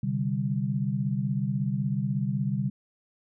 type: chord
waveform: sine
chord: C suspended second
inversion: none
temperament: just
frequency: 130.81 / 147.16 / 196.22 Hz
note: C3 / D3 / G3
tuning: 0 / +4 / +2 cents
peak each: -29 / -30 / -29 dBFS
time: 0.03-2.7 s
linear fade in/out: 5 ms
effects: none